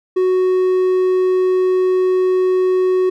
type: tone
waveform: triangle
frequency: 370 Hz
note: F#4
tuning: in tune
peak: -10 dBFS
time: 0.16-3.1 s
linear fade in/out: 10 ms
effects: none